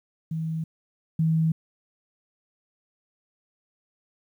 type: tone pair in turn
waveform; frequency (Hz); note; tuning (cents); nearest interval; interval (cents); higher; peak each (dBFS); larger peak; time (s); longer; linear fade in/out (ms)
sine; 160.8 / 160.8; E3 / E3; -43 / -43; unison; 0; neither; -26 / -19; second; 0.31-0.64 / 1.19-1.52; neither; 5
effects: 10-bit